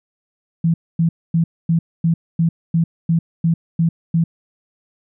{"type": "tone bursts", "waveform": "sine", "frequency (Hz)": 165.8, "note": "E3", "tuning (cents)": 10, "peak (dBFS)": -12, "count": 11, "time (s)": [0.64, 4.24], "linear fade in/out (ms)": 5, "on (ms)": 100, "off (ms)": 250, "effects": []}